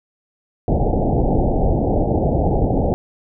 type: low-pass noise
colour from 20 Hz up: pink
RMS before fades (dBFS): -17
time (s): 0.68-2.94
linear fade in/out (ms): 0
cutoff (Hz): 820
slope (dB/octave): 96
effects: none

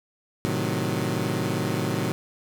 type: chord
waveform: 20% pulse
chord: A diminished seventh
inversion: none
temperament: equal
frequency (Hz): 110 / 130.81 / 155.56 / 185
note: A2 / C3 / Eb3 / Gb3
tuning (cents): 0 / 0 / 0 / 0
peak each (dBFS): -25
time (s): 0.45-2.12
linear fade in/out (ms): 0
effects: none

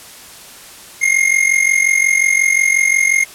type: tone with amplitude modulation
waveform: square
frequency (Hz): 2132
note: C7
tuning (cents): +32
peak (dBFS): -8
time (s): 1.01-3.25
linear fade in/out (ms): 20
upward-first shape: sine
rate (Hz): 45.6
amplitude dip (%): 80
effects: white hiss -37 dBFS RMS until 3.34 s + low-pass 12000 Hz 12 dB/octave

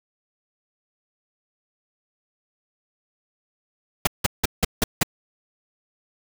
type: noise bursts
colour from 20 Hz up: pink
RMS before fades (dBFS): -18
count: 6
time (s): 4.05-5.032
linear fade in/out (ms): 5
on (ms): 22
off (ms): 170
effects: none

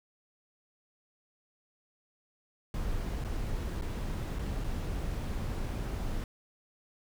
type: noise with dropouts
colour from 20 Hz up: brown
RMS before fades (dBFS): -34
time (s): 2.74-6.24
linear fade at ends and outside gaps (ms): 1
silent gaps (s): 3.24-3.247 / 3.812-3.821 / 4.387-4.392 / 4.639-4.643
effects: none

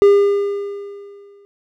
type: tone with exponential decay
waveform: triangle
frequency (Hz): 403.1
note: G4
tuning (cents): +48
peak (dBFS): -3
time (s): 0.02-1.45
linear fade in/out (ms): 0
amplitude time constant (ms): 310
effects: none

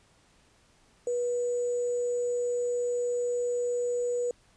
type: tone with sample-and-hold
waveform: sine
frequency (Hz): 486.8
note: B4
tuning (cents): -25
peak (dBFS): -26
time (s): 1.07-4.31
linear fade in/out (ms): 2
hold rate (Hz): 7350
effects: pink hiss -63 dBFS RMS until 4.56 s + resampled to 22050 Hz

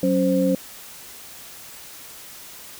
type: tone cluster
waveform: sine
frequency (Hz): 186.3 / 275.8 / 523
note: F#3 / C#4 / C5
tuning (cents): +12 / -9 / -1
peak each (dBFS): -21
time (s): 0.03-0.55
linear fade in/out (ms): 2
effects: white hiss -41 dBFS RMS until 2.79 s

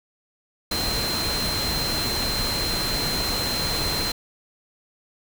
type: tone in noise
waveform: sine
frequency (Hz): 4123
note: C8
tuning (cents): -26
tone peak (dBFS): -26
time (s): 0.71-4.12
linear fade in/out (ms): 5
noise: pink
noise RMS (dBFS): -27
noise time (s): 0.71-4.12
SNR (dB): -2
effects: none

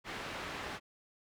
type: low-pass noise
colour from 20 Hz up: white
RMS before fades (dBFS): -42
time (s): 0.04-0.8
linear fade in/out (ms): 50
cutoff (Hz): 2200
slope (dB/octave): 12
effects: none

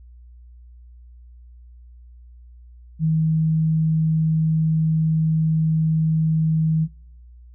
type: tone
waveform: sine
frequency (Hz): 158.8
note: D#3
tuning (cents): +36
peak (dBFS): -16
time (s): 2.99-6.88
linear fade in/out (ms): 50
effects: noise-tail reverb RT60 0.7 s tail -23 dB re dry + added 60 Hz sine -42 dBFS peak until 7.54 s

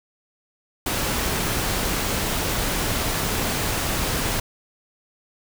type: noise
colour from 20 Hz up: pink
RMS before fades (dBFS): -24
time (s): 0.86-4.4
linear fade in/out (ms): 5
effects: none

